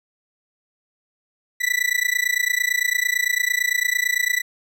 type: tone with amplitude modulation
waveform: 40% pulse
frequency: 1972 Hz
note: B6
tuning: 3 cents flat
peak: -14 dBFS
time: 1.6-4.42 s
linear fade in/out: 20 ms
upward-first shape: sine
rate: 28.9 Hz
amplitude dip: 95%
effects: none